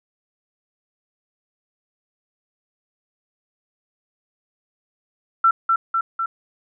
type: tone with echo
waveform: sine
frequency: 1345 Hz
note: E6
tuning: 34 cents sharp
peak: -11 dBFS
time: 5.44-5.51 s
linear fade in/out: 5 ms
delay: 250 ms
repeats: 3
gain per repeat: -3 dB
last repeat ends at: 6.26 s
effects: none